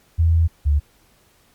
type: tone pair in turn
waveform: sine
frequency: 82.4 / 72.88 Hz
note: E2 / D2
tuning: 0 / -13 cents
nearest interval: major second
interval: 213 cents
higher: first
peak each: -12 / -13 dBFS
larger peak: first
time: 0.18-0.48 / 0.65-0.8 s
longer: first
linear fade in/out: 20 ms
effects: pink hiss -57 dBFS RMS until 1.54 s + MP3 96 kbps